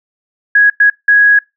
sine tone bursts at uneven times, 1662 Hz, G#6, 1 cent sharp, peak -4 dBFS, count 3, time 0.55-0.7 / 0.8-0.9 / 1.08-1.39 s, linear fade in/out 5 ms, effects noise-tail reverb RT60 0.2 s tail -23 dB re dry

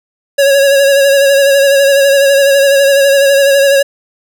square tone with vibrato, 554.4 Hz, C#5, in tune, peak -6 dBFS, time 0.38-3.83 s, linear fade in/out 10 ms, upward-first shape sine, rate 12 Hz, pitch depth 35 cents each way, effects none

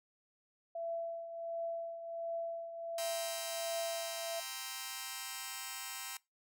sine tone with tremolo, 670 Hz, E5, 28 cents sharp, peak -35 dBFS, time 0.75-4.4 s, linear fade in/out 5 ms, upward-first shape triangle, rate 1.4 Hz, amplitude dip 65%
5% pulse chord, C dominant seventh, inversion second, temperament just, 784.9 / 941.9 / 1046.5 / 1308.1 Hz, G5 / Bb5 / C6 / E6, +2 / +18 / 0 / -14 cents, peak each -35 dBFS, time 2.98-6.17 s, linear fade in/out 2 ms
effects noise-tail reverb RT60 0.2 s tail -21 dB re dry

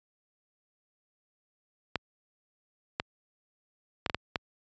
clicks, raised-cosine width 0.3 ms, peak -12 dBFS, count 6, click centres 1.957 / 2.999 / 4.062 / 4.098 / 4.146 / 4.358 s, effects high-pass 60 Hz 12 dB/octave + resampled to 16000 Hz

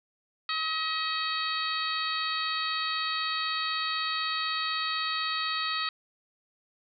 harmonic tone, 636 Hz, D#5, 38 cents sharp, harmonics 2 / 3 / 4 / 5 / 6 / 7, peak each -32 / -36 / -37 / -39 / -35 / -35 dBFS, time 0.49-5.89 s, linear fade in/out 2 ms, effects none

